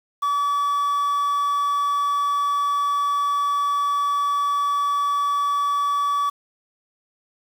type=tone with quantisation; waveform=triangle; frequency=1145 Hz; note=D6; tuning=44 cents flat; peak=-17 dBFS; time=0.22-6.3 s; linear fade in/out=10 ms; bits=7; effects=none